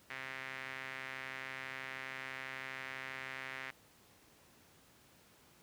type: tone with band-pass filter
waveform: sawtooth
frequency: 132.3 Hz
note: C3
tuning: 20 cents sharp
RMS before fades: -45 dBFS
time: 0.1-3.71 s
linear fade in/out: 5 ms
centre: 2000 Hz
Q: 2.9
effects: pink hiss -64 dBFS RMS until 5.62 s + high-pass 80 Hz 12 dB/octave